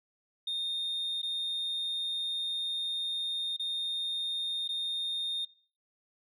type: tone with dropouts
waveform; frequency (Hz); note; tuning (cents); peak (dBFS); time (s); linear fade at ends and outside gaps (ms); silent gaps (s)
sine; 3663; A#7; -31; -29; 0.47-5.45; 5; 1.218-1.229 / 3.566-3.595 / 4.678-4.689
effects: noise-tail reverb RT60 0.4 s tail -19 dB re dry + tanh soft clip ceiling -29 dBFS